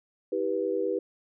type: tone cluster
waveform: sine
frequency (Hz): 322.8 / 392.1 / 489.1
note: E4 / G4 / B4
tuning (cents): -36 / 0 / -17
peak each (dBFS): -33 / -29 / -29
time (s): 0.32-0.99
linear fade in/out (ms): 5
effects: none